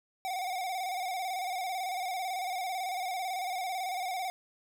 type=tone with vibrato; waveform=square; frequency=740 Hz; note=F#5; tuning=in tune; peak=-33 dBFS; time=0.25-4.3 s; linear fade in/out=0 ms; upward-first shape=square; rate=18 Hz; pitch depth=57 cents each way; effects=none